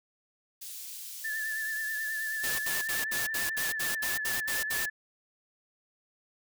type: high-pass noise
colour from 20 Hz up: white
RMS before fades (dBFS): -42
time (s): 0.61-2.88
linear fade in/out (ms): 10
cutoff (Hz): 3900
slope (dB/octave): 12
type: tone with vibrato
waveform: sine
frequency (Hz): 1750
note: A6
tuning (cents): -10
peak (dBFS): -31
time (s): 1.24-4.9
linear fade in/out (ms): 10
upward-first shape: triangle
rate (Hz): 9.3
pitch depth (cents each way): 47
type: noise bursts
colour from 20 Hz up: white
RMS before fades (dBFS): -33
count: 11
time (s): 2.43-4.86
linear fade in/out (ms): 10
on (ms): 160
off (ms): 67
effects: none